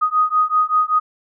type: beating tone pair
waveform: sine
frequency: 1244.5 / 1249.7 Hz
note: D#6 / D#6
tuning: 0 / +7 cents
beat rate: 5.2 Hz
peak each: -17 dBFS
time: 0.01-1 s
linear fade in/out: 20 ms
effects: none